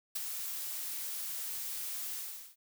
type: noise with ADSR envelope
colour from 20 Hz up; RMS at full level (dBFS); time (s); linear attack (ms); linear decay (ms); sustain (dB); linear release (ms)
blue; -34; 0.15-2.56; 9; 23; -5; 420
effects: none